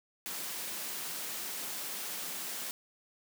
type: high-pass noise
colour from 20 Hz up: white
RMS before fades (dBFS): -39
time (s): 0.26-2.71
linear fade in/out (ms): 0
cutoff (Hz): 150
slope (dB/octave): 48
effects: none